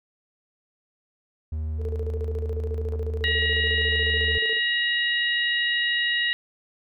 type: tone with pitch glide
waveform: triangle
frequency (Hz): 77.78 to 77.33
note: D#2 to D#2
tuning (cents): 0 to -10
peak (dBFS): -24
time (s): 1.52-4.38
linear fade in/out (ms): 5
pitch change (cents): -10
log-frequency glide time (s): 3.07-4.11
type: tone with tremolo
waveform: sine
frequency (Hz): 444.2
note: A4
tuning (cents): +16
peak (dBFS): -29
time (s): 1.78-4.6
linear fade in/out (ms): 50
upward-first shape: square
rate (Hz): 14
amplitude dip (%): 75
type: clicks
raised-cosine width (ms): 1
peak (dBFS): -29 / -33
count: 2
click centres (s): 2.936 / 2.948
type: harmonic tone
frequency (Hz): 953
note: A#5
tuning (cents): +38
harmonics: 2 / 3 / 4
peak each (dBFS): -23 / -27 / -29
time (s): 3.24-6.33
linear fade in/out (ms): 0
effects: none